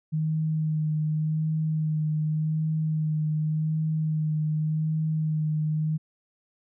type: tone with vibrato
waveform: sine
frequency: 155.56 Hz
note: D#3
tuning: in tune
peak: -23 dBFS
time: 0.12-5.98 s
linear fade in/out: 20 ms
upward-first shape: sine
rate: 0.87 Hz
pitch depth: 19 cents each way
effects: none